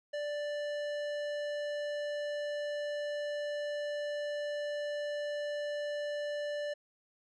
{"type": "tone with tanh clipping", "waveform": "sine", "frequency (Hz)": 587.3, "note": "D5", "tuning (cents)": 0, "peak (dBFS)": -36, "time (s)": [0.13, 6.74], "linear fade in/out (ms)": 10, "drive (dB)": 16, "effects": []}